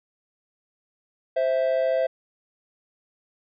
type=tone pair together; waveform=triangle; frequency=523.3 / 657.2 Hz; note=C5 / E5; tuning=0 / -5 cents; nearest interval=major third; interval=395 cents; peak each=-21 dBFS; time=1.36-2.07 s; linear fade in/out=10 ms; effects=resampled to 11025 Hz